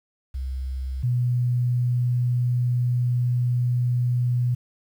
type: tone pair in turn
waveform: sine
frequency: 65.41 / 122.84 Hz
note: C2 / B2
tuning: 0 / -9 cents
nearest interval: major seventh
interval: 1091 cents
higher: second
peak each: -26 / -19 dBFS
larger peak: second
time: 0.34-1.03 / 1.03-4.55 s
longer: second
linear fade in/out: 10 ms
effects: 9-bit